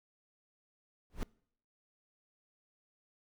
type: noise with exponential growth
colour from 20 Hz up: brown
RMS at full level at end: -31 dBFS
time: 1.1-1.23 s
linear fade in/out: 0 ms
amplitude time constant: 28 ms
effects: noise-tail reverb RT60 0.6 s tail -24 dB re dry